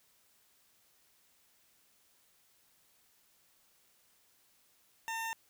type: tone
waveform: 20% pulse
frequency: 905 Hz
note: A5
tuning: 48 cents sharp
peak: -31 dBFS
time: 5.08-5.33 s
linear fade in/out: 0 ms
effects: white hiss -69 dBFS RMS until 5.49 s